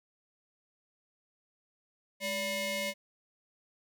sawtooth ring-modulated tone, 784 Hz, G5, in tune, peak -25 dBFS, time 2.2-2.94 s, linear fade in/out 50 ms, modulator 1360 Hz, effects none

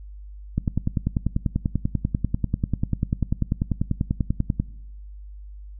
click train, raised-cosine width 5 ms, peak -9 dBFS, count 42, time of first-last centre 0.58-4.6 s, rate 10.2 Hz, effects noise-tail reverb RT60 0.9 s tail -21 dB re dry + added 50 Hz sine -37 dBFS peak until 5.79 s

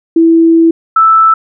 sine tone pair in turn, 329.6 / 1318.4 Hz, E4 / E6, 0 / 0 cents, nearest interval 2 octaves, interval 2400 cents, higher second, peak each -3 dBFS, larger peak neither, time 0.16-0.71 / 0.96-1.34 s, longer first, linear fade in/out 5 ms, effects none

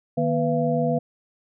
sine tone cluster, 154.1 / 240.8 / 496 / 679 Hz, D#3 / B3 / B4 / F5, -16 / -44 / +7 / -49 cents, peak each -25 dBFS, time 0.17-0.99 s, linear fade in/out 10 ms, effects none

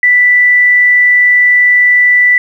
sine tone, 1975.5 Hz, B6, in tune, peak -4 dBFS, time 0.03-2.38 s, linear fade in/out 2 ms, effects 7-bit

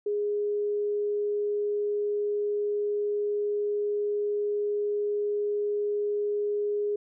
sine tone, 413.6 Hz, G#4, 7 cents flat, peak -25 dBFS, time 0.06-6.96 s, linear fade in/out 5 ms, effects none

